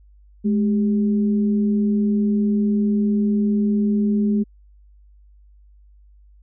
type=tone pair together; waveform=sine; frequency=210 / 394.6 Hz; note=G#3 / G4; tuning=+19 / +11 cents; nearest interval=major seventh; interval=1092 cents; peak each=-16 / -28 dBFS; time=0.44-4.44 s; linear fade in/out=20 ms; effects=added 50 Hz sine -47 dBFS peak until 6.42 s

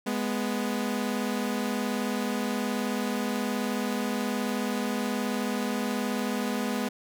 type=tone pair together; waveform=sawtooth; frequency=208.1 / 246.9 Hz; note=G#3 / B3; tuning=+4 / 0 cents; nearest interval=minor third; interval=296 cents; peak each=-26 dBFS; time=0.06-6.89 s; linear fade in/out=10 ms; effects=none

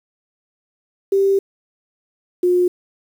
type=tone pair in turn; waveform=sine; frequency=392 / 358.2 Hz; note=G4 / F4; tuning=0 / +44 cents; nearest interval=major second; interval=156 cents; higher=first; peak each=-12 dBFS; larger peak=neither; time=1.12-1.39 / 2.43-2.68 s; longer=first; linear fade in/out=5 ms; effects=7-bit

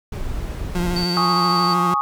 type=noise; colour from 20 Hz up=brown; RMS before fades=-26 dBFS; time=0.12-1.04 s; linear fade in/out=5 ms
type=tone with vibrato; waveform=30% pulse; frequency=175.9 Hz; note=F3; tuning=13 cents sharp; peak=-18 dBFS; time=0.75-1.94 s; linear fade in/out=2 ms; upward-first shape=sine; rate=13 Hz; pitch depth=34 cents each way
type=tone with tremolo; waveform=sine; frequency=4568 Hz; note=D8; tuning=49 cents flat; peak=-22 dBFS; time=0.96-1.74 s; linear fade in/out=5 ms; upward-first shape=square; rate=15 Hz; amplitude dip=25%
type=chord; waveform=sine; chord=Ab suspended fourth; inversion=none; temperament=equal; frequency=830.6 / 1108.7 / 1244.5 Hz; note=Ab5 / Db6 / Eb6; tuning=0 / 0 / 0 cents; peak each=-24 / -21 / -20 dBFS; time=1.17-2.01 s; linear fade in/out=0 ms
effects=none

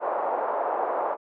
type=band-pass noise; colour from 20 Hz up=pink; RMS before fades=-27 dBFS; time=0-1.17 s; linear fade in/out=50 ms; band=530 to 1000 Hz; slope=24 dB/octave; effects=none

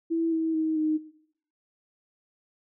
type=tone with pitch steps; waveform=sine; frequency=329.6 / 323 / 316.5 / 310.2 Hz; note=E4 / E4 / D#4 / D#4; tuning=0 / -35 / +30 / -5 cents; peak=-23 dBFS; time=0.1-0.98 s; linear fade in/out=20 ms; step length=220 ms; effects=noise-tail reverb RT60 0.7 s tail -17 dB re dry

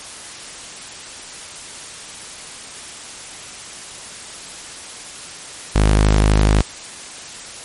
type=tone; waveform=sawtooth; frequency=52 Hz; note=G#1; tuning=3 cents sharp; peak=-7 dBFS; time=5.75-6.62 s; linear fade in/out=10 ms; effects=white hiss -34 dBFS RMS until 7.64 s + MP3 48 kbps

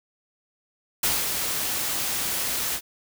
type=noise with ADSR envelope; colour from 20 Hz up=white; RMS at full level=-22 dBFS; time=1.03-2.81 s; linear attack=5 ms; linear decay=200 ms; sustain=-5 dB; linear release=62 ms; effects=none

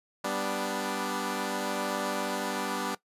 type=chord; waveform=10% pulse; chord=G major; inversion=none; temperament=equal; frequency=196 / 246.9 / 293.7 Hz; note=G3 / B3 / D4; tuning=0 / 0 / 0 cents; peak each=-26 dBFS; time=0.24-2.95 s; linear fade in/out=5 ms; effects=noise-tail reverb RT60 0.1 s tail -18 dB re dry + resampled to 32000 Hz

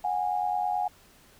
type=tone pair together; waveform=sine; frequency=730 / 819.4 Hz; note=F#5 / G#5; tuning=-24 / -24 cents; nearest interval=major second; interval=200 cents; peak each=-28 dBFS; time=0.04-0.88 s; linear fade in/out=5 ms; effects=pink hiss -57 dBFS RMS until 1.39 s

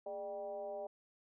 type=tone with frequency modulation; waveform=sine; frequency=599 Hz; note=D5; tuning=34 cents sharp; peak=-40 dBFS; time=0.06-0.87 s; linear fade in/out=5 ms; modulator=185 Hz; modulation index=0.87; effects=none

